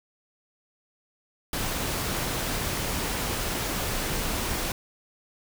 pink noise, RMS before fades -29 dBFS, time 1.53-4.72 s, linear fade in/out 2 ms, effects none

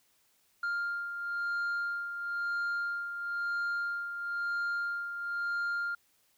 sine beating tone pair, 1400 / 1401 Hz, F6 / F6, +4 / +5 cents, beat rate 1 Hz, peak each -30 / -37 dBFS, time 0.63-5.95 s, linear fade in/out 5 ms, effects tanh soft clip ceiling -29 dBFS + white hiss -70 dBFS RMS until 6.37 s

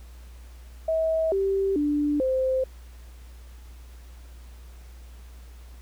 sine tone with pitch steps, 644 / 389.8 / 293.5 / 521 Hz, E5 / G4 / D4 / C5, -41 / -10 / -1 / -7 cents, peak -21 dBFS, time 0.88-2.64 s, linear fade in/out 5 ms, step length 440 ms, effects added 60 Hz sine -42 dBFS peak until 5.81 s + pink hiss -56 dBFS RMS until 5.81 s

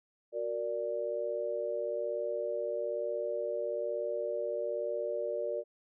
sine chord, Gb augmented, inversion none, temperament equal, 370 / 466.2 / 587.3 Hz, Gb4 / Bb4 / D5, 0 / 0 / 0 cents, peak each -40 / -36 / -34 dBFS, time 0.32-5.64 s, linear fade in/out 50 ms, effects none

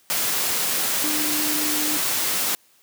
sine tone in noise, 302.1 Hz, D4, 49 cents sharp, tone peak -28 dBFS, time 1.04-1.97 s, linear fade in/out 0 ms, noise white, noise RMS -23 dBFS, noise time 0.1-2.55 s, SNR -8 dB, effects white hiss -58 dBFS RMS until 2.82 s + high-pass 150 Hz 12 dB/octave

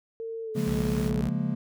sine tone with pitch glide, 452.8 to 429.1 Hz, A4 to A4, +50 to -43 cents, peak -32 dBFS, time 0.2-1.21 s, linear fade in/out 0 ms, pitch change -93 cents, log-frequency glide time 0.43-0.57 s
pink high-pass noise, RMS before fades -45 dBFS, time 0.54-1.12 s, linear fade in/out 50 ms, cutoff 940 Hz, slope 96 dB/octave
triangle chord, Bb minor seventh, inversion first, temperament just, 139.85 / 174.81 / 209.8 / 233.1 Hz, Db3 / F3 / Ab3 / Bb3, +16 / +2 / +18 / 0 cents, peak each -29 dBFS, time 0.55-1.55 s, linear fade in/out 10 ms
sawtooth tone with vibrato, 62.2 Hz, B1, 13 cents sharp, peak -28 dBFS, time 0.67-1.29 s, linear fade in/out 5 ms, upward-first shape sine, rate 3.9 Hz, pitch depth 51 cents each way
effects none

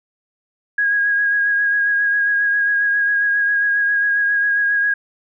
sine tone with vibrato, 1645 Hz, G#6, 17 cents flat, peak -14 dBFS, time 0.78-4.94 s, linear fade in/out 5 ms, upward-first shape sine, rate 7.4 Hz, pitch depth 22 cents each way, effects none

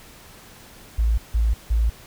sine tone bursts, 56 Hz, A1, 31 cents sharp, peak -16 dBFS, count 3, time 0.98-1.9 s, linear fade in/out 10 ms, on 200 ms, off 160 ms, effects pink hiss -46 dBFS RMS until 2.06 s

